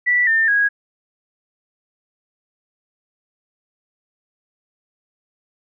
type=tone with pitch steps; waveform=sine; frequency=1962 / 1799.2 / 1649.8 Hz; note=B6 / A6 / G#6; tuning=-12 / +38 / -12 cents; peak=-13 dBFS; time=0.06-0.69 s; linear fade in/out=20 ms; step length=210 ms; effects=none